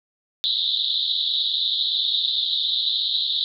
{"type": "band-pass noise", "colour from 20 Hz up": "white", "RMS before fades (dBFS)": -23, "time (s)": [0.44, 3.44], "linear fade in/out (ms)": 0, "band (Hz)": [3500, 4000], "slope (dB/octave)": 96, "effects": []}